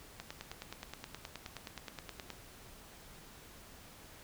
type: click train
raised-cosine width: 0.2 ms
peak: -25 dBFS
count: 21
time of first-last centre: 0.2-2.303 s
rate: 9.51 Hz
effects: pink hiss -55 dBFS RMS until 4.23 s